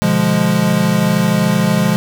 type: chord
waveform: square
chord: B diminished seventh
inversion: none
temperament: equal with one note detuned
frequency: 124.04 / 146.83 / 174.61 / 207.7 Hz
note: B2 / D3 / F3 / Ab3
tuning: +8 / 0 / 0 / 0 cents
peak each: -22 / -21 / -16 / -16 dBFS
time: 0.02-1.96 s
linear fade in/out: 0 ms
effects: none